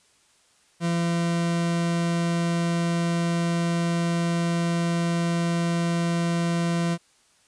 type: tone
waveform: 40% pulse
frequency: 170 Hz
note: F3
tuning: 46 cents flat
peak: -21 dBFS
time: 0.8-6.98 s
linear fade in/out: 50 ms
effects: white hiss -61 dBFS RMS until 7.47 s + resampled to 22050 Hz